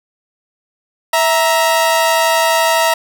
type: tone pair together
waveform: sawtooth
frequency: 656 / 938.1 Hz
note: E5 / A#5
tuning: -9 / +11 cents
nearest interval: tritone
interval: 620 cents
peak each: -10 dBFS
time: 1.13-2.94 s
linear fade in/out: 5 ms
effects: none